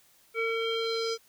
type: tone with low-pass filter sweep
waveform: square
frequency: 454.2 Hz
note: A#4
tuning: 45 cents flat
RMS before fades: -30 dBFS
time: 0.34-1.18 s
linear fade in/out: 50 ms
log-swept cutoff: 2100 to 5500 Hz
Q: 4.7
effects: white hiss -62 dBFS RMS until 1.28 s